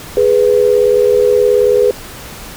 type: tone pair together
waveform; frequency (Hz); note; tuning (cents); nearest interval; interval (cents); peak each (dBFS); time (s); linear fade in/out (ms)
sine; 416.3 / 495; G#4 / B4; +4 / +4; minor third; 300; -10; 0.17-1.91; 2
effects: pink hiss -31 dBFS RMS until 2.56 s